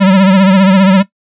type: tone with vibrato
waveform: square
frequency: 191.3 Hz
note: G3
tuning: 42 cents flat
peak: -5 dBFS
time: 0-1.03 s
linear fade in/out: 20 ms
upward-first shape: triangle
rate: 15 Hz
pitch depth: 83 cents each way
effects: noise-tail reverb RT60 0.1 s tail -17 dB re dry + resampled to 8000 Hz